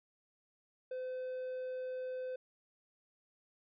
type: tone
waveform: triangle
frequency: 511 Hz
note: C5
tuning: 41 cents flat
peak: -36 dBFS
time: 0.91-2.36 s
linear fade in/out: 5 ms
effects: resampled to 11025 Hz